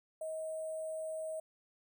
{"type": "tone with sample-and-hold", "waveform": "sine", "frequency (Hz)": 635, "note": "D#5", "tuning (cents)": 35, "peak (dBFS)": -37, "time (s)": [0.21, 1.4], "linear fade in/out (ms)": 5, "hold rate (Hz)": 8820, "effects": []}